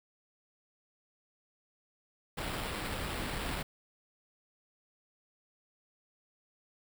pink noise with sample-and-hold, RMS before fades -37 dBFS, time 2.37-3.63 s, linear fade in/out 10 ms, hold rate 6300 Hz, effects none

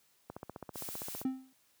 click train, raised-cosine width 1 ms, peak -28 dBFS, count 15, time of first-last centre 0.3-1.215 s, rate 15.3 Hz
blue noise, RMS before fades -43 dBFS, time 0.73-1.25 s, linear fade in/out 50 ms
triangle tone with exponential decay, 261.7 Hz, C4, in tune, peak -25 dBFS, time 1.25-1.53 s, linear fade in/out 2 ms, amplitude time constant 59 ms
effects white hiss -70 dBFS RMS until 1.8 s + high-pass 80 Hz 12 dB/octave

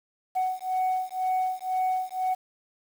sine beating tone pair, 744 / 746 Hz, F#5 / F#5, +9 / +14 cents, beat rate 2 Hz, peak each -26 dBFS, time 0.35-2.35 s, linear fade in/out 20 ms, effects tanh soft clip ceiling -21 dBFS + 8-bit

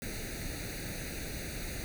pink noise with comb filter, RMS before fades -39 dBFS, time 0.02-1.84 s, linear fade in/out 0 ms, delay 0.47 ms, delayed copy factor +0.85, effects none

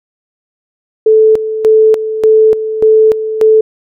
sine tone with tremolo, 437.2 Hz, A4, 11 cents flat, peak -3 dBFS, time 1.06-3.61 s, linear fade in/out 5 ms, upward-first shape square, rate 1.7 Hz, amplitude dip 70%, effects none

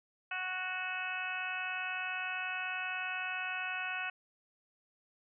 harmonic tone, 369.6 Hz, F#4, 2 cents flat, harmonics 2 / 3 / 4 / 5 / 6 / 7 / 8, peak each -44 / -46 / -39 / -46 / -48 / -39 / -50 dBFS, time 0.31-4.1 s, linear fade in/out 5 ms, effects none

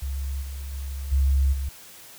sine tone with level steps, 68 Hz, C#2, 33 cents flat, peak -26 / -31 / -29 / -17 / -25 dBFS, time 0.02-1.69 s, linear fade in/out 5 ms, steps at 0.41 / 0.72 / 1.11 / 1.52 s, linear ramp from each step 20 ms, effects white hiss -46 dBFS RMS until 2.18 s

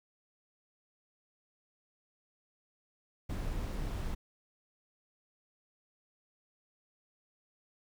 brown noise, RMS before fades -36 dBFS, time 3.29-4.15 s, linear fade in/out 10 ms, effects none

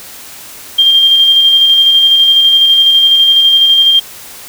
sine tone with tremolo, 3192 Hz, G7, 31 cents sharp, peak -3 dBFS, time 0.78-4 s, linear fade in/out 10 ms, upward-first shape square, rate 12 Hz, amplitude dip 25%, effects white hiss -31 dBFS RMS until 4.48 s

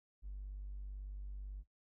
triangle tone, 49.05 Hz, G1, 2 cents sharp, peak -39 dBFS, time 0.22-1.64 s, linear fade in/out 50 ms, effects noise-tail reverb RT60 0.1 s tail -17 dB re dry + tanh soft clip ceiling -40 dBFS

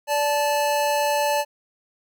square tone pair together, 582 / 872 Hz, D5 / A5, -16 / -16 cents, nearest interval perfect fifth, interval 700 cents, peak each -23 dBFS, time 0.07-1.45 s, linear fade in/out 50 ms, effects none

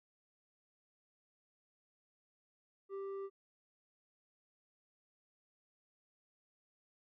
square tone with low-pass filter, 392 Hz, G4, in tune, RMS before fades -43 dBFS, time 2.89-3.3 s, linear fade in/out 50 ms, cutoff 830 Hz, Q 3, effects none

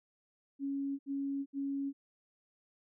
sine tone bursts, 277.2 Hz, C#4, in tune, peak -33 dBFS, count 3, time 0.59-1.93 s, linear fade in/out 50 ms, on 400 ms, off 70 ms, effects none

